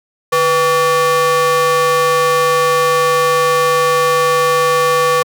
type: ring-modulated tone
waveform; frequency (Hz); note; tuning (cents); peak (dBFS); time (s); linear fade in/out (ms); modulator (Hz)
square; 321.6; E4; -43; -8; 0.32-5.23; 10; 816
effects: high-pass 200 Hz 12 dB/octave